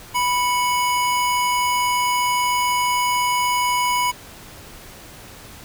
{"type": "tone pair together", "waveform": "square", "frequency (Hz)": [986.8, 2217], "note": ["B5", "C#7"], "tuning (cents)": [-2, 0], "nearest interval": "octave + major second", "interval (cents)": 1402, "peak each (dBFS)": [-19, -26], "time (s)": [0.14, 4.12], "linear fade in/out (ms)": 20, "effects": ["pink hiss -41 dBFS RMS until 5.64 s"]}